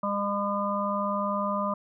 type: harmonic tone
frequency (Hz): 202.3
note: G#3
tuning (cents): -45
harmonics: 1 / 3 / 5 / 6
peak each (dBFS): -31 / -31 / -31 / -31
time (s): 0.03-1.74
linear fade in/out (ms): 5
effects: none